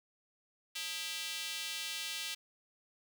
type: tone with high-pass filter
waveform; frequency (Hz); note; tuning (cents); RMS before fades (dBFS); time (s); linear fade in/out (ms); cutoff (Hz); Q
square; 180; F#3; -47; -40; 0.75-2.35; 10; 3100; 1.6
effects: none